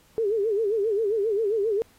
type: tone with vibrato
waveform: sine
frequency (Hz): 424.4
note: G#4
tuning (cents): +38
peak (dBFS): -21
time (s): 0.18-1.82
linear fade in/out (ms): 0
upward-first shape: sine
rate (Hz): 7.5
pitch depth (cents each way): 140
effects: pink hiss -59 dBFS RMS until 1.98 s + AAC 48 kbps